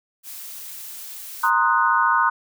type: noise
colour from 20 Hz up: blue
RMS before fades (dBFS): -36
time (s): 0.23-1.51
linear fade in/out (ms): 50
type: chord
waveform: sine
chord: C half-diminished seventh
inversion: third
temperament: equal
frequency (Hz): 932.3 / 1046.5 / 1244.5 / 1480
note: Bb5 / C6 / Eb6 / Gb6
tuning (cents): 0 / 0 / 0 / 0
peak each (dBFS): -21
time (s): 1.43-2.3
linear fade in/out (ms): 10
effects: none